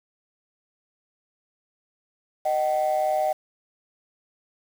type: tone pair together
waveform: sine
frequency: 618 / 761.5 Hz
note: D#5 / F#5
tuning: -12 / +50 cents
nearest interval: major third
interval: 362 cents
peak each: -22 dBFS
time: 2.45-3.33 s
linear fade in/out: 10 ms
effects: tanh soft clip ceiling -16 dBFS + 7-bit